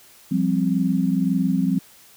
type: chord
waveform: sine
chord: F suspended second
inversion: none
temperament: just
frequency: 174.61 / 196.44 / 261.9 Hz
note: F3 / G3 / C4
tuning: 0 / +4 / +2 cents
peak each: -22 dBFS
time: 0.31-1.79 s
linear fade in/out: 10 ms
effects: white hiss -50 dBFS RMS until 2.16 s